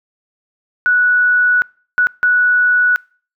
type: tone bursts at uneven times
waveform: sine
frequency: 1473 Hz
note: F#6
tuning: 8 cents flat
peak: -9 dBFS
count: 3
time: 0.86-1.62 / 1.98-2.07 / 2.23-2.96 s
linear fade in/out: 0 ms
effects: noise-tail reverb RT60 0.4 s tail -25 dB re dry

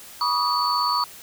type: tone cluster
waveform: sine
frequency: 974 / 1137 / 1237 / 4482 Hz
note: B5 / C#6 / D#6 / C#8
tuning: -24 / +44 / -10 / +18 cents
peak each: -25 dBFS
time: 0.21-1.04 s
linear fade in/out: 2 ms
effects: white hiss -43 dBFS RMS until 1.22 s

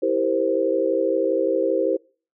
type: chord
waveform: sine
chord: C dominant seventh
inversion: first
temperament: just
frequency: 327 / 392.4 / 470.9 / 523.3 Hz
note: E4 / G4 / Bb4 / C5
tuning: -14 / +2 / +18 / 0 cents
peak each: -25 / -24 / -25 / -22 dBFS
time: 0.02-1.97 s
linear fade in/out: 10 ms
effects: noise-tail reverb RT60 0.4 s tail -26 dB re dry

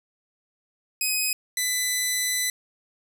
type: tone pair in turn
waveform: 10% pulse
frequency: 2519 / 1999.3 Hz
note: D#7 / B6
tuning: +21 / +21 cents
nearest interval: major third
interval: 400 cents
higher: first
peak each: -14 dBFS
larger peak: neither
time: 1.01-1.33 / 1.57-2.5 s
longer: second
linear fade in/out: 2 ms
effects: none

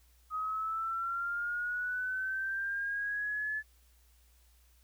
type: linear sweep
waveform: sine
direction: up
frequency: 1253 to 1731 Hz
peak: -32 dBFS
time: 0.3-3.63 s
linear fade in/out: 50 ms
effects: added 60 Hz sine -62 dBFS peak until 4.83 s + white hiss -69 dBFS RMS until 4.83 s

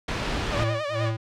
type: noise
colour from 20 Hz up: pink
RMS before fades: -27 dBFS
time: 0.08-0.64 s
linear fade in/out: 5 ms
type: tone with vibrato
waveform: sawtooth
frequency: 592 Hz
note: D5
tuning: 14 cents sharp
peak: -23 dBFS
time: 0.49-1.12 s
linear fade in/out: 50 ms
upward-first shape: sine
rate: 9.8 Hz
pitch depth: 82 cents each way
type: tone with tremolo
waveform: square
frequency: 111.6 Hz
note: A2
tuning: 25 cents sharp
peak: -24 dBFS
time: 0.56-1.17 s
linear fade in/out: 10 ms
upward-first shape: sine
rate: 2.5 Hz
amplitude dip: 100%
effects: low-pass 4000 Hz 12 dB/octave

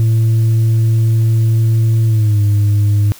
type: tone with pitch glide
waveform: sine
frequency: 112.5 to 103.16 Hz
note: A2 to G#2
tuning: +39 to -11 cents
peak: -6 dBFS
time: 0-3.12 s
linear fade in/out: 0 ms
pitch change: -150 cents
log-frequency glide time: 2.06-2.4 s
effects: tanh soft clip ceiling -8 dBFS + white hiss -39 dBFS RMS until 3.19 s

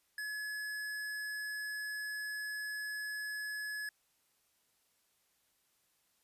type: tone with hard clipping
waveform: sine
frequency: 1700 Hz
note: G#6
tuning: 40 cents sharp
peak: -39 dBFS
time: 0.18-3.89 s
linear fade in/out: 2 ms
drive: 18 dB
effects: white hiss -75 dBFS RMS until 6.23 s + resampled to 32000 Hz

